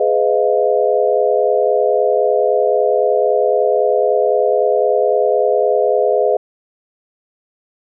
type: chord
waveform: sine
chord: F half-diminished seventh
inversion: first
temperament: just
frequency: 419.1 / 502.9 / 628.6 / 698.5 Hz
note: Ab4 / Cb5 / Eb5 / F5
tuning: +16 / +31 / +18 / 0 cents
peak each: -16 / -16 / -17 / -20 dBFS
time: 0-6.37 s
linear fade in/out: 5 ms
effects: none